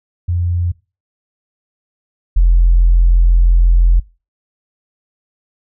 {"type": "tone pair in turn", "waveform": "sine", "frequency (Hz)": [87.31, 42.95], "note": ["F2", "F1"], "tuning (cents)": [0, -28], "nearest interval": "octave", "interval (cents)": 1228, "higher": "first", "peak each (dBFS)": [-13, -5], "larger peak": "second", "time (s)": [[0.28, 0.72], [2.36, 4]], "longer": "second", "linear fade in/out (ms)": 10, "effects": ["noise-tail reverb RT60 0.3 s tail -22 dB re dry", "tanh soft clip ceiling -2 dBFS"]}